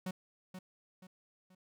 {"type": "tone with echo", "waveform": "45% pulse", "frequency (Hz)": 185, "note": "F#3", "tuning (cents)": 0, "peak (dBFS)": -36, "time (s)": [0.06, 0.11], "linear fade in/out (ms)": 5, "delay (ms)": 480, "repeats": 3, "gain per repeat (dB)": -8, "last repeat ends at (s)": 1.55, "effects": []}